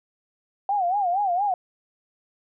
sine tone with vibrato, 758 Hz, F#5, 42 cents sharp, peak -20 dBFS, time 0.69-1.54 s, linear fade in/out 2 ms, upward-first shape sine, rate 4.3 Hz, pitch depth 160 cents each way, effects none

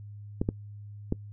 clicks, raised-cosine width 3 ms, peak -13 dBFS, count 3, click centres 0.415 / 0.489 / 1.124 s, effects noise-tail reverb RT60 0.1 s tail -22 dB re dry + added 103 Hz sine -41 dBFS peak until 1.32 s

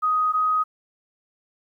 sine tone pair in turn, 1251 / 1255.4 Hz, D#6 / D#6, +9 / +15 cents, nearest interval unison, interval 6 cents, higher second, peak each -18 dBFS, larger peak neither, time 0.02-0.33 / 0.33-0.64 s, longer neither, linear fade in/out 20 ms, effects 10-bit

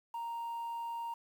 sine tone, 931 Hz, A#5, 2 cents flat, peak -34 dBFS, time 0.14-1.14 s, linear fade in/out 5 ms, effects tanh soft clip ceiling -36 dBFS + 10-bit

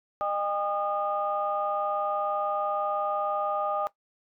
sine tone cluster, 611 / 805 / 1225 Hz, D#5 / G5 / D#6, -32 / +46 / -27 cents, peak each -30 dBFS, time 0.21-3.87 s, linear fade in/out 0 ms, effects noise-tail reverb RT60 0.1 s tail -17 dB re dry + tanh soft clip ceiling -16 dBFS

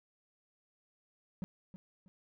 triangle tone with echo, 185 Hz, F#3, in tune, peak -33 dBFS, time 1.42-1.44 s, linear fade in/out 0 ms, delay 320 ms, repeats 2, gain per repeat -11 dB, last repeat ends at 2.08 s, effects none

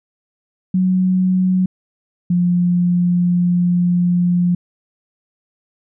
sine tone pair in turn, 185 / 176.5 Hz, F#3 / F3, 0 / +19 cents, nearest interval minor second, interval 81 cents, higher first, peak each -12 dBFS, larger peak neither, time 0.74-1.66 / 2.3-4.55 s, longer second, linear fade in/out 5 ms, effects none

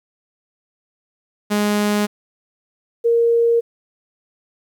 sawtooth / sine tone pair in turn, 207.7 / 466.3 Hz, G#3 / A#4, 0 / +1 cents, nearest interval octave + major second, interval 1401 cents, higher second, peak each -12 dBFS, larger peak neither, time 1.5-2.07 / 3.04-3.61 s, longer neither, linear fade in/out 20 ms, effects 9-bit

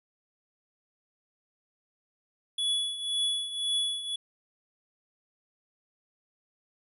square tone with tremolo, 3400 Hz, G#7, 40 cents sharp, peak -25 dBFS, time 2.58-4.16 s, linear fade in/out 5 ms, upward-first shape triangle, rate 1.9 Hz, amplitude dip 75%, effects resampled to 32000 Hz

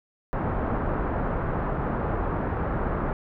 pink low-pass noise, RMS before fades -27 dBFS, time 0.33-3.13 s, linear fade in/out 0 ms, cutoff 1400 Hz, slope 24 dB/octave, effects none

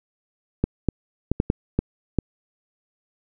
clicks, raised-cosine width 3 ms, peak -6 dBFS, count 7, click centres 0.64 / 0.887 / 1.316 / 1.401 / 1.501 / 1.79 / 2.187 s, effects none

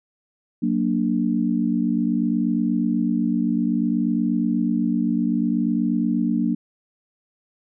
sine chord, Gb augmented, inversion none, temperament equal, 185 / 233.1 / 293.7 Hz, Gb3 / Bb3 / D4, 0 / 0 / 0 cents, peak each -24 / -21 / -24 dBFS, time 0.62-6.55 s, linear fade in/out 10 ms, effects none

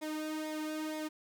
sawtooth tone with flanger, 309.4 Hz, D#4, 10 cents flat, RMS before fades -38 dBFS, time 0.01-1.09 s, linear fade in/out 20 ms, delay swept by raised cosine 0.68 to 2.28 ms, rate 2.1 Hz, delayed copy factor -0.7, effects none

